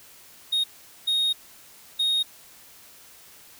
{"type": "tone bursts at uneven times", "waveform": "triangle", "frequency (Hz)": 3729, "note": "A#7", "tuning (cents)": 0, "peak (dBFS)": -19, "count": 3, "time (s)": [[0.52, 0.64], [1.07, 1.33], [1.99, 2.23]], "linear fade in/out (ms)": 10, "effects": ["white hiss -50 dBFS RMS until 3.59 s"]}